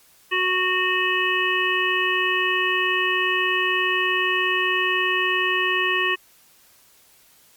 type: harmonic tone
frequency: 368.4 Hz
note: F#4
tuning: 7 cents flat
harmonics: 1 / 3 / 5 / 7 / 8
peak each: -27 / -26 / -23 / -25 / -27 dBFS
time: 0.31-6.16 s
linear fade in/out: 20 ms
effects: white hiss -55 dBFS RMS until 7.56 s + Opus 48 kbps